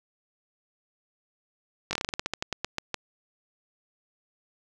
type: slowing click train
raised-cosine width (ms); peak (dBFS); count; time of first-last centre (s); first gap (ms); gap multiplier
0.2; -11; 16; 1.91-2.943; 20; 1.16
effects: none